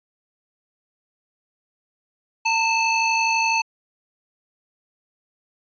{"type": "ring-modulated tone", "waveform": "40% pulse", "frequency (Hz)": 1760, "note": "A6", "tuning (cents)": 0, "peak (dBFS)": -14, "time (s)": [2.45, 3.62], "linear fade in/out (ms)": 10, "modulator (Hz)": 854, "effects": ["resampled to 16000 Hz"]}